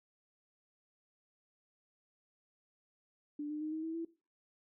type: tone with pitch steps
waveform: sine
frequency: 294.5 / 301.6 / 308.8 / 316.2 / 323.8 / 331.5 Hz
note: D4 / D4 / D#4 / D#4 / E4 / E4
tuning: +5 / +46 / -13 / +28 / -31 / +10 cents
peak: -36 dBFS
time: 3.39-4.05 s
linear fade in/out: 5 ms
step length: 110 ms
effects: noise-tail reverb RT60 0.3 s tail -18 dB re dry